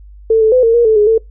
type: tone with pitch steps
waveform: sine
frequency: 446.7 / 438.2 / 507 / 456.2 / 473.2 / 438.5 / 417.9 / 447.5 Hz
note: A4 / A4 / B4 / A#4 / A#4 / A4 / G#4 / A4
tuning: +26 / -7 / +45 / -37 / +26 / -6 / +11 / +29 cents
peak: -6 dBFS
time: 0.3-1.18 s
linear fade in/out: 5 ms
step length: 110 ms
effects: noise-tail reverb RT60 0.2 s tail -24 dB re dry + added 50 Hz sine -34 dBFS peak until 1.3 s